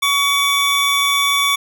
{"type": "tone cluster", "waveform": "square", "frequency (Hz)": [1125, 2259, 3502], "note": ["C#6", "C#7", "A7"], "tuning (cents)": [25, 32, -9], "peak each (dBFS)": -19, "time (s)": [0.02, 1.56], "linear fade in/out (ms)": 10, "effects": []}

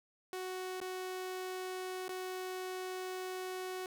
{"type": "tone with dropouts", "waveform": "sawtooth", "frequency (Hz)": 370.6, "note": "F#4", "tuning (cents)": 3, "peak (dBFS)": -35, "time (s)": [0.33, 3.86], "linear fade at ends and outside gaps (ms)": 1, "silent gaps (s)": [[0.802, 0.814], [2.081, 2.092]], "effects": []}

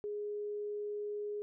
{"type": "tone", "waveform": "sine", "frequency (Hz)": 415.3, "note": "G#4", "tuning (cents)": 0, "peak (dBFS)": -36, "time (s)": [0.04, 1.42], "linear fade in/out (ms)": 0, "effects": []}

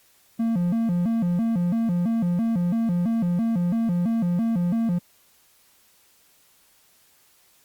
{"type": "tone with vibrato", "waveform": "triangle", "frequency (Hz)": 200, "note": "G3", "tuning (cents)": 35, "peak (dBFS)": -18, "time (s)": [0.39, 4.99], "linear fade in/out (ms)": 10, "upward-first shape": "square", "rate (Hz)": 3, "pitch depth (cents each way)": 230, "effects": ["white hiss -59 dBFS RMS until 7.64 s", "Opus 48 kbps"]}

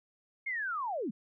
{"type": "linear sweep", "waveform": "sine", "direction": "down", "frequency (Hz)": [2182, 176.3], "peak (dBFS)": -32, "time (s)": [0.46, 1.11], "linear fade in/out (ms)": 10, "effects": []}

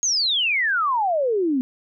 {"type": "exponential sweep", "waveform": "sine", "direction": "down", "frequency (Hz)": [6645, 246.9], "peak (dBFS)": -18, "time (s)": [0.03, 1.61], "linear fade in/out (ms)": 0, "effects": []}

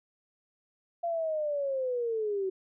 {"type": "linear sweep", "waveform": "sine", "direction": "down", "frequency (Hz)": [690, 372.6], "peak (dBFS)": -28, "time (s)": [1.03, 2.5], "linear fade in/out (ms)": 10, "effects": []}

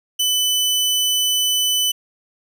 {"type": "tone", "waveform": "sawtooth", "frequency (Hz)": 3000, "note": "F#7", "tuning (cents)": 23, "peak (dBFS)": -13, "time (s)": [0.19, 1.92], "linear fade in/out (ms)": 10, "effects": []}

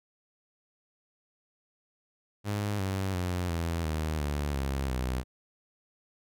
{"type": "tone with pitch steps", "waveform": "sawtooth", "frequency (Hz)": [103, 96.1, 89.67, 83.66, 78.06, 72.83, 67.95, 63.4], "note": ["G#2", "G2", "F2", "E2", "D#2", "D2", "C#2", "B1"], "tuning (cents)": [-14, -34, 46, 26, 6, -14, -34, 46], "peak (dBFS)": -25, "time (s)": [2.44, 5.24], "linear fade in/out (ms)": 50, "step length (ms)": 350, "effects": []}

